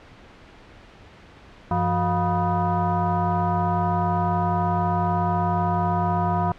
sine tone with frequency modulation, 440 Hz, A4, in tune, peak -19 dBFS, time 1.71-6.52 s, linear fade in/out 2 ms, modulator 268 Hz, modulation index 2.5, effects pink hiss -47 dBFS RMS until 6.58 s + low-pass 3000 Hz 12 dB/octave

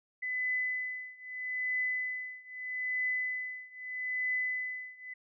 sine tone with tremolo, 2008 Hz, B6, 28 cents sharp, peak -28 dBFS, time 0.22-5.14 s, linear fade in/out 10 ms, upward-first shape triangle, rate 0.79 Hz, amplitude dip 95%, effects none

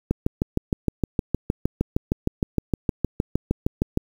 click train, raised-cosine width 3 ms, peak -7 dBFS, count 26, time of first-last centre 0.11-3.974 s, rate 6.47 Hz, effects 7-bit

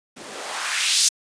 blue noise with band-pass filter sweep, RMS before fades -23 dBFS, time 0.16-1.09 s, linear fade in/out 10 ms, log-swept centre 210 to 6100 Hz, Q 1.5, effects resampled to 22050 Hz

